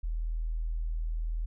sine tone, 40.44 Hz, E1, 32 cents flat, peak -29 dBFS, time 0.03-1.46 s, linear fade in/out 10 ms, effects none

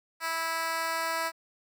10% pulse tone with high-pass filter sweep, 327.7 Hz, E4, 10 cents flat, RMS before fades -31 dBFS, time 0.2-1.32 s, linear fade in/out 50 ms, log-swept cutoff 1100 to 730 Hz, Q 1, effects none

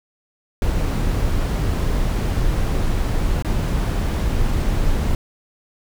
brown noise with dropouts, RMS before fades -19 dBFS, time 0.62-5.15 s, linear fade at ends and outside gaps 1 ms, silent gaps 3.424-3.447 s, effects none

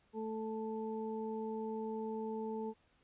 harmonic tone, 220 Hz, A3, in tune, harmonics 1 / 2 / 4, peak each -41 / -40 / -46 dBFS, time 0.13-2.74 s, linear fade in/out 50 ms, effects pink hiss -72 dBFS RMS until 3.03 s + resampled to 8000 Hz

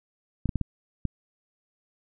clicks, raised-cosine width 5 ms, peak -14 dBFS, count 5, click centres 0.457 / 0.492 / 0.557 / 0.613 / 1.053 s, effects none

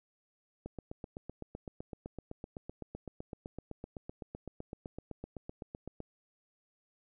click train, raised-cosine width 2 ms, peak -28 dBFS, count 43, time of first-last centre 0.66-6.004 s, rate 7.86 Hz, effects none

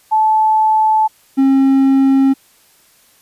sine / triangle tone pair in turn, 870 / 269.6 Hz, A5 / C#4, -20 / -48 cents, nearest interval octave + minor sixth, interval 2028 cents, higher first, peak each -9 / -6 dBFS, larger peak second, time 0.11-1.08 / 1.37-2.34 s, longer neither, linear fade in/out 20 ms, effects white hiss -51 dBFS RMS until 3.21 s + resampled to 32000 Hz

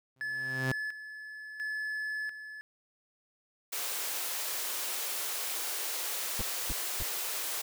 sawtooth tone with exponential growth, 130.81 Hz, C3, in tune, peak -23 dBFS, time 0.16-0.72 s, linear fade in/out 5 ms, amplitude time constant 120 ms
triangle tone with tremolo, 1721 Hz, A6, 39 cents flat, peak -31 dBFS, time 0.21-2.61 s, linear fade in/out 0 ms, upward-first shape square, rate 0.72 Hz, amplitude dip 65%
white high-pass noise, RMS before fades -35 dBFS, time 3.72-7.62 s, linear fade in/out 10 ms, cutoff 370 Hz, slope 24 dB/octave
brown noise bursts, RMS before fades -34 dBFS, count 3, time 6.39-7.026 s, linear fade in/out 5 ms, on 32 ms, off 270 ms
effects none

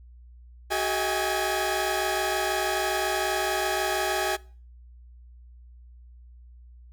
sawtooth tone cluster, 374.7 / 420.9 / 637 / 815 / 1694 Hz, F#4 / G#4 / D#5 / G#5 / G#6, +22 / +23 / +41 / -33 / +34 cents, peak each -26 / -31 / -27 / -25 / -31 dBFS, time 0.7-4.37 s, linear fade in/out 20 ms, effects noise-tail reverb RT60 0.4 s tail -22 dB re dry + added 60 Hz sine -46 dBFS peak until 6.92 s

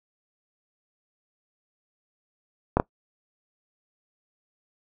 clicks, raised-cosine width 1 ms, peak -5 dBFS, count 2, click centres 2.77 / 2.799 s, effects noise-tail reverb RT60 0.1 s tail -22 dB re dry

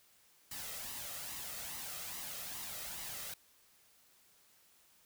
white noise with flanger, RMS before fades -44 dBFS, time 0.51-3.34 s, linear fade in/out 5 ms, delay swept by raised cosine 1 to 1.59 ms, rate 2.4 Hz, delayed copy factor +0.5, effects white hiss -67 dBFS RMS until 5.05 s

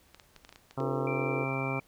clicks, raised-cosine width 0.2 ms, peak -31 dBFS, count 9, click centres 0.146 / 0.198 / 0.363 / 0.449 / 0.492 / 0.526 / 0.559 / 0.71 / 0.802 s
harmonic tone, 134.1 Hz, C3, 43 cents sharp, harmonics 1 / 2 / 3 / 4 / 5 / 6 / 7 / 8 / 9 / 10, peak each -34 / -37 / -39 / -40 / -41 / -42 / -42 / -43 / -44 / -44 dBFS, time 0.77-1.8 s, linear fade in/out 10 ms
sine chord, B half-diminished seventh, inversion first, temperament just, 296.3 / 355.6 / 444.5 / 493.9 Hz, D4 / F4 / A4 / B4, +15 / +31 / +18 / 0 cents, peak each -40 / -38 / -36 / -38 dBFS, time 0.79-1.45 s, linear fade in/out 20 ms
sine tone, 2349 Hz, D7, in tune, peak -36 dBFS, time 1.07-1.8 s, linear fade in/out 2 ms
effects pink hiss -63 dBFS RMS until 1.87 s

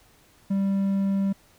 triangle tone, 196 Hz, G3, in tune, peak -19 dBFS, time 0.5-1.33 s, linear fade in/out 10 ms, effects pink hiss -58 dBFS RMS until 1.58 s

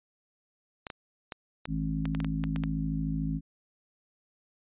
clicks, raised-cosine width 0.3 ms, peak -21 dBFS, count 11, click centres 0.868 / 0.902 / 1.322 / 1.655 / 2.055 / 2.149 / 2.203 / 2.246 / 2.439 / 2.561 / 2.637 s
harmonic tone, 53.6 Hz, A1, 45 cents flat, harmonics 1 / 3 / 4 / 5, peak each -35 / -31 / -37 / -34 dBFS, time 1.67-3.41 s, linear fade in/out 50 ms
effects resampled to 8000 Hz

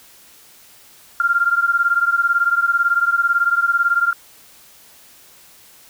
sine beating tone pair, 1386 / 1404 Hz, F6 / F6, -14 / +9 cents, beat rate 18 Hz, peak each -16 / -18 dBFS, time 1.2-4.13 s, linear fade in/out 2 ms, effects white hiss -47 dBFS RMS until 5.89 s

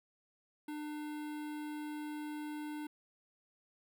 square tone with notch filter, 300 Hz, D4, 37 cents sharp, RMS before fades -42 dBFS, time 0.68-2.87 s, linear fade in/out 5 ms, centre 6100 Hz, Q 0.86, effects none

